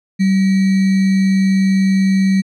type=tone with sample-and-hold; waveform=sine; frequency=192.1 Hz; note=G3; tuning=35 cents flat; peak=-10 dBFS; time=0.19-2.42 s; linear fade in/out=20 ms; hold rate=2100 Hz; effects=low-pass 6000 Hz 12 dB/octave